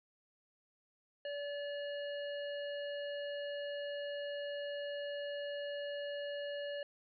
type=harmonic tone with a mistuned harmonic; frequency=575 Hz; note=D5; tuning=37 cents flat; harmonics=1 / 3 / 5 / 7; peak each=-39 / -48 / -49 / -57 dBFS; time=1.25-6.83 s; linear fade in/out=2 ms; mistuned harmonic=7; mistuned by=+90 cents; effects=none